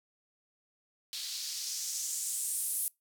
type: noise with band-pass filter sweep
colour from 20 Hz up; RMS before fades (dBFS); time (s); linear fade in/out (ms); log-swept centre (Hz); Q
blue; -36; 1.13-2.88; 0; 3900 to 11000; 2.4
effects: noise-tail reverb RT60 0.2 s tail -25 dB re dry